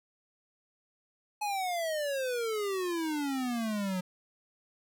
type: exponential sweep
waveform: square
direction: down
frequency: 852 to 180 Hz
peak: -31 dBFS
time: 1.41-4.01 s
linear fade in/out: 10 ms
effects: none